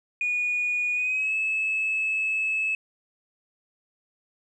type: tone with pitch glide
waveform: sine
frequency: 2455 to 2598 Hz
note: D#7 to E7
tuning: -24 to -26 cents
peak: -22 dBFS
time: 0.21-2.75 s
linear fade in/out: 2 ms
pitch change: +98 cents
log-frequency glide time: 0.94-1.34 s
effects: tanh soft clip ceiling -19 dBFS